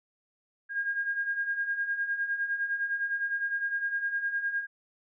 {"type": "beating tone pair", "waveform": "sine", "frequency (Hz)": [1615, 1624.8], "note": ["G#6", "G#6"], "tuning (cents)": [-49, -38], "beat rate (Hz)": 9.8, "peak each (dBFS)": [-35, -29], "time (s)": [0.69, 4.67], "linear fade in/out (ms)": 50, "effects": []}